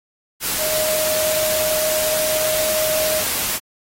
sine tone in noise, 622.3 Hz, D#5, in tune, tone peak -20 dBFS, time 0.58-3.24 s, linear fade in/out 50 ms, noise white, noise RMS -22 dBFS, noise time 0.4-3.6 s, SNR -1 dB, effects AAC 48 kbps

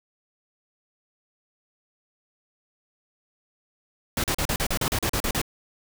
pink noise bursts, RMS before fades -25 dBFS, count 12, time 4.17-5.416 s, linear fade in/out 2 ms, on 69 ms, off 38 ms, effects none

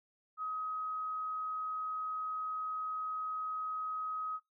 sine tone, 1265 Hz, D#6, 28 cents sharp, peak -35 dBFS, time 0.37-4.4 s, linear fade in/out 50 ms, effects noise-tail reverb RT60 0.2 s tail -22 dB re dry

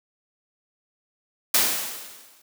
white noise with exponential decay, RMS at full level -17 dBFS, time 1.54-2.42 s, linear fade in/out 5 ms, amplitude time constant 190 ms, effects high-pass 200 Hz 12 dB/octave

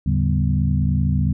sine tone cluster, 78.5 / 107.5 / 141.2 / 191.5 / 246.9 Hz, D#2 / A2 / C#3 / G3 / B3, +16 / -40 / +32 / -40 / 0 cents, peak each -20 / -28 / -20 / -23 / -28 dBFS, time 0.06-1.33 s, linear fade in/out 5 ms, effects none

